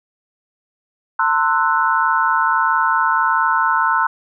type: chord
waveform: sine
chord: F# half-diminished seventh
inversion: first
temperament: equal with one note detuned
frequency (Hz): 902.1 / 1046.5 / 1318.5 / 1480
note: A5 / C6 / E6 / F#6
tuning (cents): +43 / 0 / 0 / 0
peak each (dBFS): -19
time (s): 1.19-4.07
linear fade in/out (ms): 5
effects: none